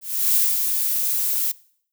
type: noise with ADSR envelope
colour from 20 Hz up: violet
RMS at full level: -17 dBFS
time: 0.01-1.52 s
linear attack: 340 ms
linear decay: 210 ms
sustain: -5 dB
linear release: 10 ms
effects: noise-tail reverb RT60 0.6 s tail -22 dB re dry